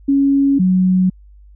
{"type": "tone pair in turn", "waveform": "sine", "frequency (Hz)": [277.2, 185.01], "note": ["C#4", "F#3"], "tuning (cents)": [0, 0], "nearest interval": "perfect fifth", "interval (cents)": 700, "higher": "first", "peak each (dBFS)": -10, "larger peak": "neither", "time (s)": [[0.08, 0.59], [0.59, 1.1]], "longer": "neither", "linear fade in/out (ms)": 10, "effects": ["added 50 Hz sine -40 dBFS peak until 1.55 s"]}